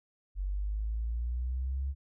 sine linear sweep, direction up, 46.25 to 69.3 Hz, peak -30 dBFS, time 0.35-1.95 s, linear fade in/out 50 ms, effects none

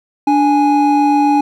triangle tone pair together, 292.7 / 830.6 Hz, D4 / G#5, -6 / 0 cents, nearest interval octave + tritone, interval 1806 cents, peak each -10 dBFS, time 0.27-1.41 s, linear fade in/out 5 ms, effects none

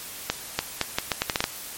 accelerating click train, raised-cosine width 0.2 ms, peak -4 dBFS, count 10, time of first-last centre 0.3-1.441 s, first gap 290 ms, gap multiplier 0.77, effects white hiss -38 dBFS RMS until 1.77 s + MP3 64 kbps

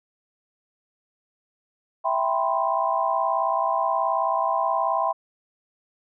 sine chord, C major seventh, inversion first, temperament equal, 659.3 / 784 / 987.8 / 1046.5 Hz, E5 / G5 / B5 / C6, 0 / 0 / 0 / 0 cents, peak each -26 dBFS, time 2.04-5.13 s, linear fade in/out 20 ms, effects none

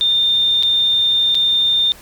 sine tone with dropouts, 3616 Hz, A7, 47 cents sharp, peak -12 dBFS, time 0.01-1.92 s, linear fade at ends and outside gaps 0 ms, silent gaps 0.626-0.633 / 1.346-1.352 s, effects pink hiss -41 dBFS RMS until 2.01 s

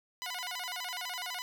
10% pulse tone with vibrato, 851 Hz, G#5, 42 cents sharp, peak -28 dBFS, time 0.22-1.42 s, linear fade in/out 0 ms, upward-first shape square, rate 12 Hz, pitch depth 280 cents each way, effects none

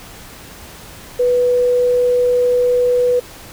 sine tone, 492.6 Hz, B4, 5 cents flat, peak -11 dBFS, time 1.19-3.2 s, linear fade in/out 10 ms, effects pink hiss -37 dBFS RMS until 3.52 s

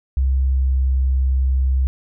sine tone with pitch glide, 66.1 to 65.57 Hz, C2 to C2, +18 to +4 cents, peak -14 dBFS, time 0.17-1.87 s, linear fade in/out 0 ms, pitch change -14 cents, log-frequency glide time 0.42-0.77 s, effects none

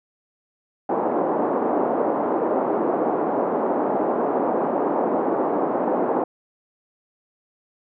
pink band-pass noise, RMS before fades -22 dBFS, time 0.89-6.24 s, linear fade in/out 5 ms, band 270 to 940 Hz, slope 24 dB/octave, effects none

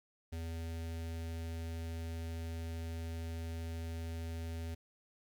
square tone with notch filter, 82.41 Hz, E2, in tune, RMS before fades -41 dBFS, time 0.32-4.75 s, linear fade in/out 10 ms, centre 1100 Hz, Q 1.6, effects 12-bit

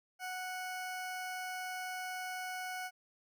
20% pulse tone, 738 Hz, F#5, 5 cents flat, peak -34 dBFS, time 0.19-2.91 s, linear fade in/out 50 ms, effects none

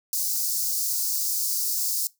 white high-pass noise, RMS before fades -26 dBFS, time 0.13-2.07 s, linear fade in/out 0 ms, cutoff 4600 Hz, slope 48 dB/octave, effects noise-tail reverb RT60 0.2 s tail -21 dB re dry

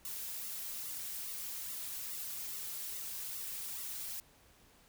blue noise with flanger, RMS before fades -42 dBFS, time 0.05-4.2 s, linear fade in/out 0 ms, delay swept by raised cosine 1.2 to 4 ms, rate 2.4 Hz, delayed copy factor -0.85, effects pink hiss -64 dBFS RMS until 4.88 s

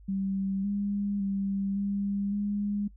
sine tone with pitch steps, 193.9 / 202.1 / 196.6 / 200 / 204.4 Hz, G3 / G#3 / G3 / G3 / G#3, -19 / -47 / +5 / +35 / -27 cents, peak -27 dBFS, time 0.08-2.88 s, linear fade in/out 10 ms, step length 560 ms, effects noise-tail reverb RT60 0.1 s tail -21 dB re dry + added 50 Hz sine -49 dBFS peak until 2.96 s

